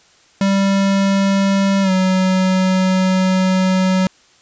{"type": "tone with pitch glide", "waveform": "square", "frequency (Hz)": [196, 186.93], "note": ["G3", "F#3"], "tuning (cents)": [0, 18], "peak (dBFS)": -13, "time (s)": [0.41, 4.07], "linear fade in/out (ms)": 2, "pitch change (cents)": -82, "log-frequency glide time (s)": [1.82, 1.91], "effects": ["white hiss -51 dBFS RMS until 4.41 s", "resampled to 16000 Hz"]}